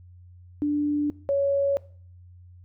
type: tone pair in turn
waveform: sine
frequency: 293.7 / 558.1 Hz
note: D4 / C#5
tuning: 0 / +12 cents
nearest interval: major seventh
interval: 1112 cents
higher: second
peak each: -21 / -20 dBFS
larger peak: second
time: 0.62-1.1 / 1.29-1.77 s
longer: neither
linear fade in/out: 0 ms
effects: noise-tail reverb RT60 0.5 s tail -21 dB re dry + added 89 Hz sine -46 dBFS peak until 2.64 s